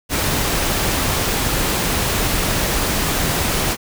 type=noise; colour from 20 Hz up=pink; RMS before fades=-19 dBFS; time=0.09-3.77 s; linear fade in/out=50 ms; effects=none